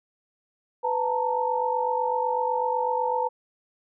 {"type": "tone cluster", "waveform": "sine", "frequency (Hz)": [499, 878, 926], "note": ["B4", "A5", "A#5"], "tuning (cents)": [18, -4, -12], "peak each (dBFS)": -27, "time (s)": [0.83, 3.29], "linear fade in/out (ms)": 20, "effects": []}